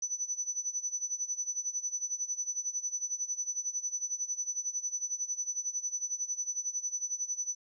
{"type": "tone with tremolo", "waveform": "sine", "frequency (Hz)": 5980, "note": "F#8", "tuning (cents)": 17, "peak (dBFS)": -29, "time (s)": [0.02, 7.55], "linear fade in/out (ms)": 5, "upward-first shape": "sine", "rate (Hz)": 11, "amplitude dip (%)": 85, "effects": []}